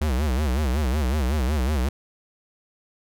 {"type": "tone with vibrato", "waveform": "square", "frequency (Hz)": 69.3, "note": "C#2", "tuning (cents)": 0, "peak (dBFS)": -21, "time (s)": [0.01, 1.89], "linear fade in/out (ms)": 5, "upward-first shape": "sine", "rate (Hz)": 5.4, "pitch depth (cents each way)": 210, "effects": []}